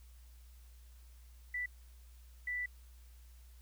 sine tone bursts at uneven times, 1975.5 Hz, B6, in tune, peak -35 dBFS, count 2, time 1.54-1.66 / 2.47-2.66 s, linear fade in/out 5 ms, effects added 60 Hz sine -54 dBFS peak until 3.61 s + white hiss -68 dBFS RMS until 3.61 s

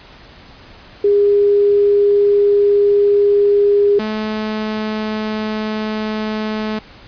sine / sawtooth tone pair in turn, 407.1 / 215.7 Hz, G#4 / A3, -35 / -34 cents, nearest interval major seventh, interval 1099 cents, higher first, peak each -9 / -15 dBFS, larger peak first, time 1.04-3.99 / 3.99-6.79 s, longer first, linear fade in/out 5 ms, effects pink hiss -41 dBFS RMS until 7.07 s + resampled to 11025 Hz

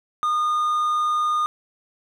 triangle tone, 1222 Hz, D#6, 32 cents flat, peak -17 dBFS, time 0.23-1.46 s, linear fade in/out 0 ms, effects none

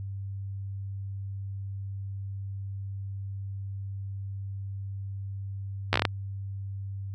slowing click train, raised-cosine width 0.3 ms, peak -6 dBFS, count 7, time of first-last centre 5.93-6.052 s, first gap 12 ms, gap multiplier 1.21, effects added 98 Hz sine -33 dBFS peak until 7.14 s

